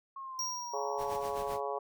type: exponential sweep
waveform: sine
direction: down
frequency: 1091 to 844 Hz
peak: -40 dBFS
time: 0.16-1.23 s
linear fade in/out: 5 ms
type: tone with exponential decay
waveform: square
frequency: 5630 Hz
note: F8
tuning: 13 cents sharp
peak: -32 dBFS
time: 0.39-1.41 s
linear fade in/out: 2 ms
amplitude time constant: 220 ms
type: harmonic tone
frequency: 140 Hz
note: C#3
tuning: 18 cents sharp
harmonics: 3 / 4 / 5 / 6 / 7 / 8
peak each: -38 / -39 / -40 / -41 / -41 / -42 dBFS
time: 0.73-1.79 s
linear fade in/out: 10 ms
type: noise with tremolo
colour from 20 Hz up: pink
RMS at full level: -45 dBFS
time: 0.97-1.61 s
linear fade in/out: 50 ms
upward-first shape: sine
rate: 7.7 Hz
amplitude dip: 70%
effects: none